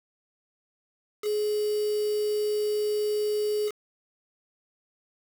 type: tone with quantisation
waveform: sine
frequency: 420.7 Hz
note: G#4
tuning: 22 cents sharp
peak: -24 dBFS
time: 1.22-3.72 s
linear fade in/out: 50 ms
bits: 6
effects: none